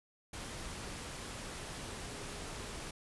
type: tone in noise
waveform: sine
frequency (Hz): 410.5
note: G#4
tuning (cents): -20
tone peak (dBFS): -54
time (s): 2.05-2.79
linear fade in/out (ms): 5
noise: pink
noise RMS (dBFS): -44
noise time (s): 0.33-2.91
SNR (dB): -13
effects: resampled to 24000 Hz